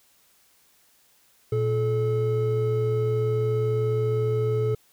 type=tone pair together; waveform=triangle; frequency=117.4 / 431.6 Hz; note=A#2 / A4; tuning=+13 / -33 cents; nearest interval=octave + major seventh; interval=2254 cents; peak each=-22 dBFS; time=1.52-4.75 s; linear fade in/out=5 ms; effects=white hiss -61 dBFS RMS until 4.92 s